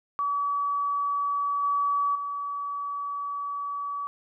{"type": "tone with level steps", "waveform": "sine", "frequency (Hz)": 1142, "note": "D6", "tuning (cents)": -49, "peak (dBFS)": [-24, -22, -29], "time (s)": [0.19, 4.07], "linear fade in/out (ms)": 0, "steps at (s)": [1.63, 2.15], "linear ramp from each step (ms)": 5, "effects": []}